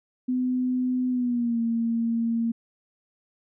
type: tone with pitch glide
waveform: sine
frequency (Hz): 252.7 to 230.4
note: B3 to A#3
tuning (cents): +40 to -20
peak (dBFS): -22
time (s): 0.28-2.52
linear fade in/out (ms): 10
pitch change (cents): -160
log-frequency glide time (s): 1.09-1.6
effects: none